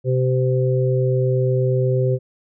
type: harmonic tone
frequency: 128.5 Hz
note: C3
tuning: 31 cents flat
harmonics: 1 / 3 / 4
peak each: -17 / -22 / -23 dBFS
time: 0.04-2.19 s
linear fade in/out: 50 ms
effects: none